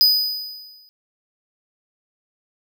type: tone with exponential decay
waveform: square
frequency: 4978 Hz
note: D#8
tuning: in tune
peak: -10 dBFS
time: 0.01-0.89 s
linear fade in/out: 0 ms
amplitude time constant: 190 ms
effects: none